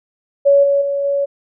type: tone with level steps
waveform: sine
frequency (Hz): 562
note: C#5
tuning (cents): +24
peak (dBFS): -7 / -11 / -16 / -14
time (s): 0.45-1.26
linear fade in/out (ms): 20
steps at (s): 0.63 / 0.81 / 1.04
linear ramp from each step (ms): 10
effects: none